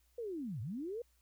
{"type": "linear two-way sweep", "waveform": "sine", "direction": "down then up", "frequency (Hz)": [494, 97.1, 494], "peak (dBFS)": -38, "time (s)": [0.18, 1.02], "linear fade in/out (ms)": 5, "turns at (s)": 0.61, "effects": ["added 60 Hz sine -70 dBFS peak until 1.21 s", "white hiss -75 dBFS RMS until 1.21 s"]}